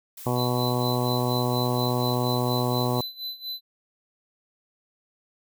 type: noise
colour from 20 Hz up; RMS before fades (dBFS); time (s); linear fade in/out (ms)
blue; -41; 0.17-3.02; 5
type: harmonic tone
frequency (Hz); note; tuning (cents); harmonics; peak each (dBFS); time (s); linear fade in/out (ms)
123.47; B2; 0; 1 / 2 / 3 / 4 / 5 / 6 / 7 / 8 / 9; -26 / -29 / -31 / -32 / -33 / -34 / -34 / -35 / -36; 0.26-3.01; 5
type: tone with tremolo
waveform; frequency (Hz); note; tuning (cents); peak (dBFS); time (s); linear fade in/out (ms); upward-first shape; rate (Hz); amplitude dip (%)
square; 4016; B7; +28; -30; 0.35-3.61; 50; sine; 4.2; 85
effects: none